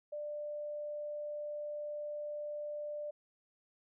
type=tone; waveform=sine; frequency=593 Hz; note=D5; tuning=17 cents sharp; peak=-38 dBFS; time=0.12-3.11 s; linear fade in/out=10 ms; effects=none